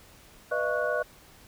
sine tone cluster, 493.7 / 606 / 675 / 1113 / 1470 Hz, B4 / D#5 / E5 / C#6 / F#6, -1 / -46 / +41 / +7 / -12 cents, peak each -31 / -29 / -35 / -36 / -31 dBFS, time 0.51-1.03 s, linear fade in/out 10 ms, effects pink hiss -54 dBFS RMS until 1.47 s

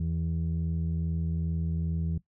sine tone pair together, 82.41 / 164.82 Hz, E2 / E3, 0 / 0 cents, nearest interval octave, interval 1200 cents, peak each -28 dBFS, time 0-2.18 s, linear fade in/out 5 ms, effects noise-tail reverb RT60 0.1 s tail -17 dB re dry + tanh soft clip ceiling -23 dBFS

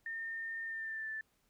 sine tone with pitch glide, 1817 to 1760.2 Hz, A#6 to A6, -45 to 0 cents, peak -38 dBFS, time 0.06-1.21 s, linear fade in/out 2 ms, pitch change -55 cents, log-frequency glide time 0.65-1.09 s, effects pink hiss -75 dBFS RMS until 1.49 s

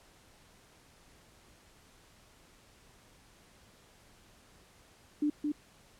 sine tone with echo, 296.5 Hz, D4, 17 cents sharp, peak -26 dBFS, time 5.22-5.3 s, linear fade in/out 5 ms, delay 220 ms, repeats 1, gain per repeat -3 dB, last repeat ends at 5.52 s, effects pink hiss -61 dBFS RMS until 5.99 s + low-pass 11000 Hz 12 dB/octave

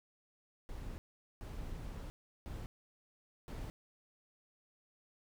brown noise bursts at uneven times, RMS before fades -44 dBFS, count 4, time 0.69-0.98 / 1.41-2.1 / 2.46-2.66 / 3.48-3.7 s, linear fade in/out 0 ms, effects none

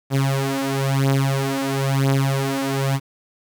sawtooth beating tone pair, 135.7 / 136.7 Hz, C#3 / C#3, -36 / -24 cents, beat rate 1 Hz, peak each -17 dBFS, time 0.1-3 s, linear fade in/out 50 ms, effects 8-bit

